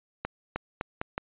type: accelerating click train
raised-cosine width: 0.5 ms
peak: -15 dBFS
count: 5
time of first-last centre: 0.25-1.179 s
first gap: 310 ms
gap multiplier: 0.81
effects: resampled to 8000 Hz